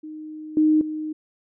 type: tone with level steps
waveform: sine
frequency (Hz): 309.1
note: D#4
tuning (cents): -11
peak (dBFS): -33 / -14 / -26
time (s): 0.03-1.13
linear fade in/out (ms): 10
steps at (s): 0.57 / 0.81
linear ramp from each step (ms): 2
effects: none